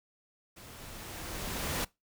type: noise with level ramp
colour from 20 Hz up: pink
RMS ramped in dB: -51 to -32 dBFS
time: 0.56-1.85 s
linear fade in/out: 10 ms
effects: noise-tail reverb RT60 0.2 s tail -22 dB re dry